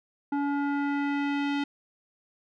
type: tone with low-pass filter sweep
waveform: square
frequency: 284.3 Hz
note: C#4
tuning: 44 cents sharp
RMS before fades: -28 dBFS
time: 0.32-1.64 s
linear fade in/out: 5 ms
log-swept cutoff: 1100 to 3300 Hz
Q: 1.6
effects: none